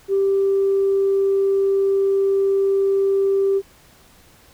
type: tone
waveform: sine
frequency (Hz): 392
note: G4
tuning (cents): 0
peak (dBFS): -14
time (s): 0.08-3.62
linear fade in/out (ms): 50
effects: tanh soft clip ceiling -10 dBFS + pink hiss -51 dBFS RMS until 4.53 s